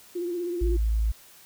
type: tone with vibrato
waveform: sine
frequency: 349.2 Hz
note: F4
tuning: in tune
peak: -27 dBFS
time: 0.15-0.77 s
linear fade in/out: 10 ms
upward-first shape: triangle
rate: 16 Hz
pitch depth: 56 cents each way
type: tone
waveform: sine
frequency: 55 Hz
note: A1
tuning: in tune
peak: -21 dBFS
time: 0.61-1.12 s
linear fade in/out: 10 ms
effects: white hiss -52 dBFS RMS until 1.45 s